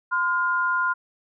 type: tone pair together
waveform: sine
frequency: 1028.6 / 1415 Hz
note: C6 / F6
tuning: -30 / +22 cents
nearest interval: tritone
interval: 552 cents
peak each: -24 / -22 dBFS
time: 0.11-0.94 s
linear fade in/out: 20 ms
effects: none